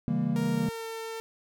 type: chord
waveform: triangle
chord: C# diminished seventh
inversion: none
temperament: equal with one note detuned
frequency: 138.59 / 164.81 / 201 / 233.1 Hz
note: C#3 / E3 / G3 / Bb3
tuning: 0 / 0 / +44 / 0 cents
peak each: -31 / -29 / -29 / -27 dBFS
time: 0.08-0.69 s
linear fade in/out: 0 ms
type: tone with pitch glide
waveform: sawtooth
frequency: 466.2 to 450.6 Hz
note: A#4 to A4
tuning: 0 to +41 cents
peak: -31 dBFS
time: 0.36-1.2 s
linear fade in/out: 0 ms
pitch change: -59 cents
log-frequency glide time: 0.49-0.87 s
effects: none